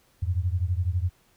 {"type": "beating tone pair", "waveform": "sine", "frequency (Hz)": [85.1, 97.1], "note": ["F2", "G2"], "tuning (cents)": [-44, -16], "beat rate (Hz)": 12, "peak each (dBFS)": [-25, -27], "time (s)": [0.22, 1.1], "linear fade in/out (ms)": 10, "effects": ["pink hiss -63 dBFS RMS until 1.36 s"]}